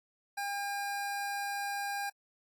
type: tone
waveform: 25% pulse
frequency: 805 Hz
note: G5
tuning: 46 cents sharp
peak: -30 dBFS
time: 0.37-2.1 s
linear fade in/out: 10 ms
effects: AAC 64 kbps